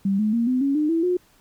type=tone with pitch steps; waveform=sine; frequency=196 / 213.7 / 233.1 / 254.2 / 277.2 / 302.3 / 329.6 / 359.5 Hz; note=G3 / G#3 / A#3 / C4 / C#4 / D#4 / E4 / F#4; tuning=0 / +50 / 0 / -50 / 0 / -50 / 0 / -50 cents; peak=-18 dBFS; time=0.05-1.17 s; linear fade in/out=5 ms; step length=140 ms; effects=pink hiss -58 dBFS RMS until 1.4 s